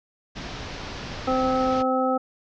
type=low-pass noise; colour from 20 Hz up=pink; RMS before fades=-35 dBFS; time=0.35-1.83 s; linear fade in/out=20 ms; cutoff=5800 Hz; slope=48 dB/octave
type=harmonic tone; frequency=259.2 Hz; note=C4; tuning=16 cents flat; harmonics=1 / 2 / 3 / 5; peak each=-25 / -24 / -26 / -27 dBFS; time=1.27-2.18 s; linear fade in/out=10 ms
effects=none